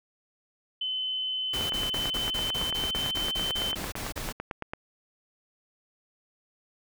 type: tone with pitch glide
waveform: sine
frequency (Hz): 3042 to 3076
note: F#7 to G7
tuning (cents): +47 to -33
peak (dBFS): -28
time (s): 0.81-3.75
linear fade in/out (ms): 5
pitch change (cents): +20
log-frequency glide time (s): 1.54-3.05
type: noise bursts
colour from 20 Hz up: pink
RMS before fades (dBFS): -35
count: 14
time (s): 1.53-4.326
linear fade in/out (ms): 10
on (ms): 170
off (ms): 32
type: click train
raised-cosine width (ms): 0.5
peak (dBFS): -18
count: 29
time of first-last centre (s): 1.61-4.735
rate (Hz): 8.96
effects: none